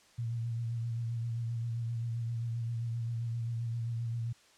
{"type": "tone with vibrato", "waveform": "sine", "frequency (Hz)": 116.3, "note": "A#2", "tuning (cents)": -4, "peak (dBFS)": -32, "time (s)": [0.18, 4.33], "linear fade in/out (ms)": 10, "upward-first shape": "sine", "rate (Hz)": 7.6, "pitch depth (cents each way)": 33, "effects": ["white hiss -62 dBFS RMS until 4.57 s", "low-pass 7000 Hz 12 dB/octave"]}